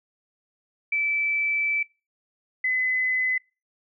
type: tone pair in turn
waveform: sine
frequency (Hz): 2317 / 2022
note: D7 / B6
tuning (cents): -24 / +40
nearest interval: major second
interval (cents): 236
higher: first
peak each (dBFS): -21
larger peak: neither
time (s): 0.92-1.83 / 2.64-3.38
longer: first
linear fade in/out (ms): 5
effects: noise-tail reverb RT60 0.3 s tail -25 dB re dry